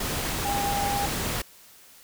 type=tone in noise; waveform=sine; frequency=806 Hz; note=G5; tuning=48 cents sharp; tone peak=-26 dBFS; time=0.45-1.06 s; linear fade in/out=5 ms; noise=pink; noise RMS=-29 dBFS; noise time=0-1.42 s; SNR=0 dB; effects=white hiss -52 dBFS RMS until 2.03 s